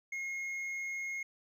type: tone with hard clipping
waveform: sine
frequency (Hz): 2153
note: C7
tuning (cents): +49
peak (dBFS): -37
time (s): 0.12-1.23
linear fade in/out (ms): 5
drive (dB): 4
effects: none